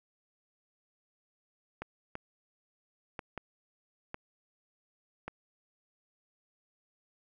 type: clicks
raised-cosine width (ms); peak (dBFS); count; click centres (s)
0.5; -23; 6; 1.82 / 2.154 / 3.192 / 3.377 / 4.144 / 5.28
effects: none